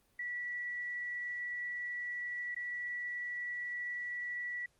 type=tone with dropouts; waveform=sine; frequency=1948 Hz; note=B6; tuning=24 cents flat; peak=-36 dBFS; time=0.19-4.66 s; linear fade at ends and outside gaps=5 ms; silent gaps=2.547-2.563 s; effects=pink hiss -72 dBFS RMS until 4.79 s + Opus 24 kbps